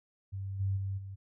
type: tone with level steps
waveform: sine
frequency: 97.3 Hz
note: G2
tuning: 12 cents flat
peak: -35 / -28 / -32 / -40 dBFS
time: 0.32-1.16 s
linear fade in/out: 20 ms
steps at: 0.59 / 0.76 / 0.97 s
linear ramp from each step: 20 ms
effects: none